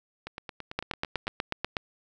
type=two click trains; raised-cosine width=0.3 ms; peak=-21 / -12 dBFS; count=10 / 9; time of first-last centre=0.27-1.27 / 0.79-1.768 s; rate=9 / 8.18 Hz; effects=none